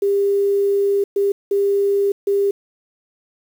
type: tone bursts at uneven times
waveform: sine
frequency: 399.9 Hz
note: G4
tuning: 35 cents sharp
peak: -14 dBFS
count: 4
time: 0.02-1.04 / 1.16-1.32 / 1.51-2.12 / 2.27-2.51 s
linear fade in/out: 5 ms
effects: 7-bit